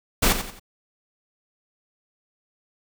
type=noise with echo; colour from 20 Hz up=pink; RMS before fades=-18 dBFS; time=0.22-0.33 s; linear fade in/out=10 ms; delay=89 ms; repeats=3; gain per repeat=-9 dB; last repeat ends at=0.597 s; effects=none